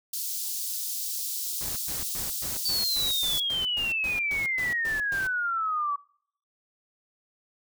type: high-pass noise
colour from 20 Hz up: white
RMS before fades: -32 dBFS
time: 0.13-3.4 s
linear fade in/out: 5 ms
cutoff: 4100 Hz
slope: 24 dB/octave
type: noise bursts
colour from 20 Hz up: pink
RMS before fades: -40 dBFS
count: 14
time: 1.61-5.27 s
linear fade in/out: 0 ms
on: 150 ms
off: 120 ms
type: exponential sweep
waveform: sine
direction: down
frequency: 4602 to 1135 Hz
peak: -25 dBFS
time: 2.65-5.96 s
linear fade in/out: 5 ms
effects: noise-tail reverb RT60 0.6 s tail -24 dB re dry